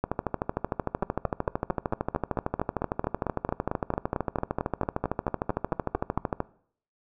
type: two click trains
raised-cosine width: 1 ms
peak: -12 / -13 dBFS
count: 85 / 24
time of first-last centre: 0.04-6.404 / 1.03-6.175 s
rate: 13.2 / 4.47 Hz
effects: noise-tail reverb RT60 0.6 s tail -20 dB re dry

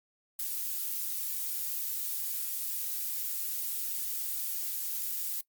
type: noise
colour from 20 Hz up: violet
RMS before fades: -34 dBFS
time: 0.39-5.41 s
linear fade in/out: 5 ms
effects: noise-tail reverb RT60 0.1 s tail -22 dB re dry + Opus 48 kbps

